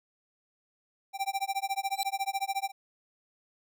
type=tone with tremolo; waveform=square; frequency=784 Hz; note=G5; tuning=in tune; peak=-27 dBFS; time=1.13-2.72 s; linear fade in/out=50 ms; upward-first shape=sine; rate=14 Hz; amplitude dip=100%
type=tone with exponential growth; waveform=sawtooth; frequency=3990 Hz; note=B7; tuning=17 cents sharp; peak=-25 dBFS; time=1.9-2.03 s; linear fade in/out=0 ms; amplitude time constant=27 ms
effects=none